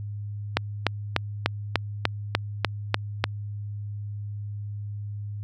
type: click train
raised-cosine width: 0.3 ms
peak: -3 dBFS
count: 10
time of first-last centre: 0.57-3.241 s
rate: 3.37 Hz
effects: added 103 Hz sine -31 dBFS peak until 5.43 s